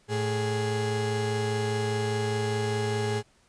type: tone pair together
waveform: 35% pulse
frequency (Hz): 110.07 / 415.3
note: A2 / G#4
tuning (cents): +1 / 0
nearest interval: octave + major seventh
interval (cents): 2299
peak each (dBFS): -27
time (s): 0.08-3.23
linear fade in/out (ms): 50
effects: pink hiss -63 dBFS RMS until 3.48 s + resampled to 22050 Hz